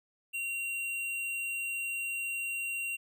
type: tone with hard clipping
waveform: sine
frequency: 2754 Hz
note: F7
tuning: 25 cents flat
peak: -34 dBFS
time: 0.33-2.97 s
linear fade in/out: 20 ms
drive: 13 dB
effects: none